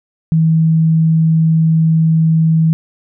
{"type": "tone", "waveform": "sine", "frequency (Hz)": 161.1, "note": "E3", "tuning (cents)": -39, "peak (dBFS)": -8, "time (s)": [0.32, 2.73], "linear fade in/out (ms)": 0, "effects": []}